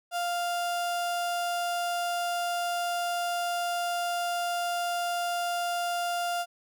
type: tone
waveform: 35% pulse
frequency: 698.5 Hz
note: F5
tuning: in tune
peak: -26 dBFS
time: 0.11-6.46 s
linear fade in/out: 50 ms
effects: none